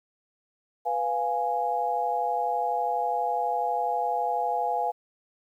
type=chord; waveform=sine; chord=F diminished; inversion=second; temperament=equal; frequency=493.9 / 698.5 / 830.6 Hz; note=Cb5 / F5 / Ab5; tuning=0 / 0 / 0 cents; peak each=-32 / -28 / -27 dBFS; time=0.85-4.92 s; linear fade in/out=20 ms; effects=10-bit